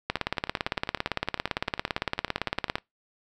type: two click trains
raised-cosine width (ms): 0.3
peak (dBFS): -9 / -24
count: 48 / 27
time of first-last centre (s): 0.1-2.755 / 0.17-2.783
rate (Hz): 17.7 / 9.95
effects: noise-tail reverb RT60 0.2 s tail -24 dB re dry